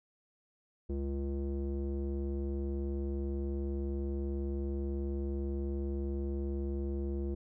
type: tone with low-pass filter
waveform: square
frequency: 69.3 Hz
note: C#2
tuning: in tune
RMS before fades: -35 dBFS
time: 0.89-7.35 s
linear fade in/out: 10 ms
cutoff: 380 Hz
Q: 3.1
effects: none